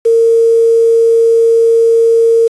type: tone with quantisation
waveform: sine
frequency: 458.1 Hz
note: A#4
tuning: 30 cents flat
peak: -5 dBFS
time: 0.05-2.48 s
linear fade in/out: 10 ms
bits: 5
effects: resampled to 24000 Hz